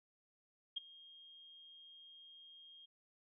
sine tone with ADSR envelope, 3233 Hz, G#7, 47 cents flat, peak -35 dBFS, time 0.76-2.86 s, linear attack 12 ms, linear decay 15 ms, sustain -21 dB, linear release 10 ms, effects none

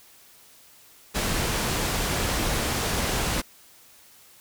pink low-pass noise, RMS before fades -26 dBFS, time 1.14-3.42 s, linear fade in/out 20 ms, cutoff 12000 Hz, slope 12 dB/octave, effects white hiss -53 dBFS RMS until 4.4 s

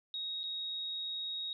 sine tone with dropouts, 3771 Hz, A#7, 19 cents sharp, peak -36 dBFS, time 0.14-1.53 s, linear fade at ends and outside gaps 1 ms, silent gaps 0.433-0.438 s, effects none

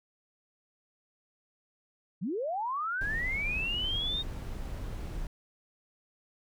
sine linear sweep, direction up, 146.83 to 3728 Hz, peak -30 dBFS, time 2.21-4.23 s, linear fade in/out 20 ms
brown noise, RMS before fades -37 dBFS, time 3.01-5.27 s, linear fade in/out 2 ms
effects none

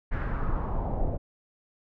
brown noise with low-pass filter sweep, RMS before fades -28 dBFS, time 0.11-1.18 s, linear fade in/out 20 ms, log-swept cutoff 1800 to 600 Hz, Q 3.2, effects none

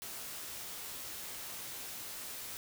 white noise with comb filter, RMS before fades -44 dBFS, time 0.02-2.57 s, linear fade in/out 0 ms, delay 16 ms, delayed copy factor +0.5, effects none

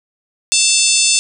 harmonic tone with a mistuned harmonic, 889 Hz, A5, 18 cents sharp, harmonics 3 / 4 / 5 / 6 / 7 / 8 / 9 / 10, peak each -19 / -19 / -19 / -19 / -19 / -19 / -19 / -19 dBFS, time 0.52-1.19 s, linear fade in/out 0 ms, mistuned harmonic 6, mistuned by -44 cents, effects 7-bit

